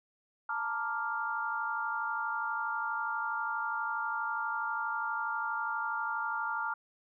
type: chord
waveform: sine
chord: Bb major seventh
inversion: third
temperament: equal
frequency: 880 / 932.3 / 1174.7 / 1396.9 Hz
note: A5 / Bb5 / D6 / F6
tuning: 0 / 0 / 0 / 0 cents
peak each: -38 / -39 / -39 / -34 dBFS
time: 0.49-6.74 s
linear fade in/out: 5 ms
effects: none